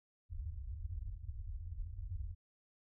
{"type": "low-pass noise", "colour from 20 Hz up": "white", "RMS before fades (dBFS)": -43, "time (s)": [0.29, 2.35], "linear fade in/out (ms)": 50, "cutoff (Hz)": 100, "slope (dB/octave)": 96, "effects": []}